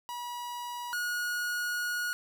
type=tone pair in turn; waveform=45% pulse; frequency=968 / 1447.3 Hz; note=B5 / F#6; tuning=-35 / -39 cents; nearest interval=perfect fifth; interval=696 cents; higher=second; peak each=-36 / -30 dBFS; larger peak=second; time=0.09-0.93 / 0.93-2.13 s; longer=second; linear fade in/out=0 ms; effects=none